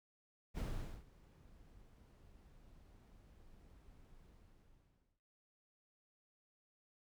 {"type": "noise with ADSR envelope", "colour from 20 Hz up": "brown", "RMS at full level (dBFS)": -39, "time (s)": [0.54, 5.21], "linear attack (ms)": 42, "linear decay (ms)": 450, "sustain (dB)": -23, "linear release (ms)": 920, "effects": []}